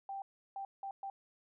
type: tone bursts at uneven times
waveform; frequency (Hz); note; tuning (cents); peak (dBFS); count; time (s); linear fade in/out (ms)
sine; 785; G5; +2; -39; 4; 0.09-0.22 / 0.56-0.65 / 0.83-0.91 / 1.03-1.1; 2
effects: none